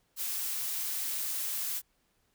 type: noise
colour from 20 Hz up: blue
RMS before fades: -34 dBFS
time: 0.16-1.82 s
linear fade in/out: 50 ms
effects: pink hiss -73 dBFS RMS until 2.34 s

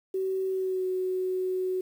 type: tone with pitch glide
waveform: sine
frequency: 380 to 371.1 Hz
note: F#4 to F#4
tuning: +46 to +5 cents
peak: -26 dBFS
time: 0.14-1.81 s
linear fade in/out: 5 ms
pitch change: -41 cents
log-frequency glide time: 0.48-0.86 s
effects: 9-bit

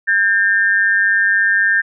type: tone pair together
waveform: sine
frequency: 1603.6 / 1800 Hz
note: G6 / A6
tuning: +39 / +39 cents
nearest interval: major second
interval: 200 cents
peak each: -14 dBFS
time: 0.07-1.82 s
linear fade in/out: 20 ms
effects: none

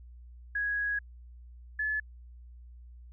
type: tone pair in turn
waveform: sine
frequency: 1661.2 / 1720.3 Hz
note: G#6 / A6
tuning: 0 / -39 cents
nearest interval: minor second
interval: 61 cents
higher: second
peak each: -28 dBFS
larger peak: neither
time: 0.55-0.99 / 1.79-2 s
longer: first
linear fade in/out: 5 ms
effects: added 60 Hz sine -47 dBFS peak until 3.12 s

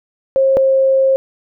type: tone pair in turn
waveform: sine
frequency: 536 / 534.1 Hz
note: C5 / C5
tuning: +42 / +36 cents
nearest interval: unison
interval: 6 cents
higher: first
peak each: -9 dBFS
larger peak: neither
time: 0.36-0.57 / 0.57-1.16 s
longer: second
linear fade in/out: 0 ms
effects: none

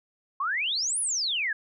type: exponential two-way sweep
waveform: sine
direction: up then down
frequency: 1046.5 to 10510 to 1624 Hz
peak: -25 dBFS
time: 0.4-1.53 s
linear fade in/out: 5 ms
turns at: 1 s
effects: none

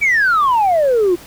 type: exponential sweep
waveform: sine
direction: down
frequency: 2349 to 336 Hz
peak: -9 dBFS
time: 0.01-1.16 s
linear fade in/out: 20 ms
effects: tanh soft clip ceiling -8 dBFS + pink hiss -39 dBFS RMS until 1.26 s

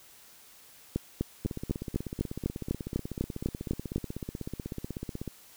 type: two click trains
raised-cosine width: 3 ms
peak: -15 / -22 dBFS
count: 13 / 63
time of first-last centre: 0.96-3.96 / 1.45-5.277 s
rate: 4 / 16.2 Hz
effects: white hiss -55 dBFS RMS until 5.56 s

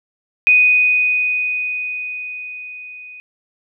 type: tone with level ramp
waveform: sine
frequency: 2489 Hz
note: D#7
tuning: in tune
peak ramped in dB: -7 to -34 dBFS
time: 0.47-3.2 s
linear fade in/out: 0 ms
effects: none

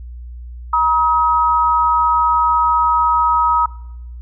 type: tone pair together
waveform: sine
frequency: 954 / 1269.8 Hz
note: A#5 / D#6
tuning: +40 / +35 cents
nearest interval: perfect fourth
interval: 495 cents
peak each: -14 dBFS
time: 0.73-3.66 s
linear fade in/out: 5 ms
effects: noise-tail reverb RT60 0.8 s tail -21 dB re dry + added 60 Hz sine -29 dBFS peak until 4.21 s

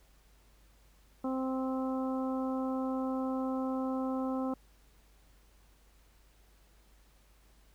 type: harmonic tone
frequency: 261.6 Hz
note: C4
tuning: in tune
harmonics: 1 / 2 / 3 / 4 / 5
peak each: -32 / -38 / -42 / -44 / -46 dBFS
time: 1.24-4.54 s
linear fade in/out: 5 ms
effects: added 50 Hz sine -61 dBFS peak until 7.74 s + pink hiss -67 dBFS RMS until 7.74 s

